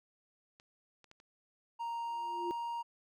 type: clicks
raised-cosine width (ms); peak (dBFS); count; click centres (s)
0.2; -40 / -41 / -38 / -43; 4; 0.599 / 1.043 / 1.114 / 1.201
type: tone with pitch glide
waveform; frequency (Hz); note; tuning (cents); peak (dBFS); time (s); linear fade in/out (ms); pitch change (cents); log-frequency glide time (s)
triangle; 932.3 to 937.7; A#5 to A#5; 0 to +10; -34; 1.79-2.83; 20; +10; 2.03-2.36
type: tone with exponential growth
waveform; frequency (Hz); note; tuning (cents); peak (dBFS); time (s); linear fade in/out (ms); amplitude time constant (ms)
sine; 349.2; F4; 0; -33; 2.05-2.51; 0; 100
effects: none